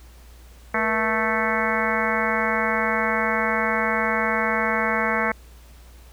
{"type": "harmonic tone with a mistuned harmonic", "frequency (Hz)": 220, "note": "A3", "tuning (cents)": 0, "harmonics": [1, 2, 3, 4, 5, 6, 7, 8, 9, 10], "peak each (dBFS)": [-29, -29, -29, -29, -29, -29, -29, -29, -29, -29], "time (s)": [0.74, 5.32], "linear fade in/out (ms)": 5, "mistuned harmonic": 2, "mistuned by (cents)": 140, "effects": ["added 59 Hz sine -44 dBFS peak until 6.12 s", "pink hiss -53 dBFS RMS until 6.12 s"]}